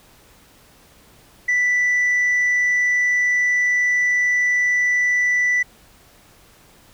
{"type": "tone", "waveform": "sine", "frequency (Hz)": 1975.5, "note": "B6", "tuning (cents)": 0, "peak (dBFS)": -13, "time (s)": [1.48, 5.63], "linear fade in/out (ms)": 10, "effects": ["tanh soft clip ceiling -14 dBFS", "pink hiss -51 dBFS RMS until 6.93 s"]}